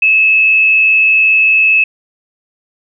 sine tone with frequency modulation, 2595 Hz, E7, 28 cents flat, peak -6 dBFS, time 0.02-1.84 s, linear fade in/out 5 ms, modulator 87.2 Hz, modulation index 0.45, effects none

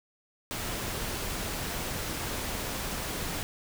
pink noise, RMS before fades -34 dBFS, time 0.51-3.43 s, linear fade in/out 0 ms, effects none

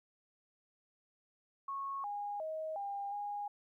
sine tone with pitch steps, 1099 / 819 / 631 / 802 / 820 Hz, C#6 / G#5 / D#5 / G5 / G#5, -15 / -24 / +24 / +39 / -22 cents, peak -37 dBFS, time 1.68-3.48 s, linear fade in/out 5 ms, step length 360 ms, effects 13-bit

